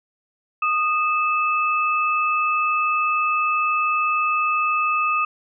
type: tone pair together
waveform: sine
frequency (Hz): 1233 / 2614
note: D#6 / E7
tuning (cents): -16 / -15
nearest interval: octave + minor second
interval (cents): 1301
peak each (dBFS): -19 / -23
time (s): 0.62-5.25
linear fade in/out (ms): 5
effects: none